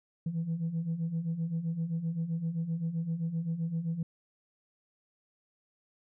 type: beating tone pair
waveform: sine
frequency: 160 / 167.7 Hz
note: D#3 / E3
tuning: +49 / +30 cents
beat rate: 7.7 Hz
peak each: -35 / -30 dBFS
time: 0.26-4.03 s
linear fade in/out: 5 ms
effects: tanh soft clip ceiling -26 dBFS